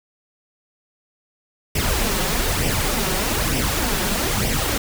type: noise with flanger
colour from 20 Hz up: pink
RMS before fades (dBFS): -21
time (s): 1.75-4.78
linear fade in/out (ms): 5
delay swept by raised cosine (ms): 0.36 to 5.46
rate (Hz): 1.1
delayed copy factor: +0.6
effects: none